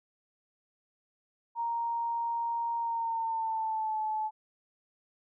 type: tone with pitch glide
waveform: sine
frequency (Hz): 932.3 to 864.9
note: A#5 to A5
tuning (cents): 0 to -30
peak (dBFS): -29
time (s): 1.55-4.31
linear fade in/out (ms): 50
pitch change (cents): -130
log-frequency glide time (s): 2.78-3.99
effects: none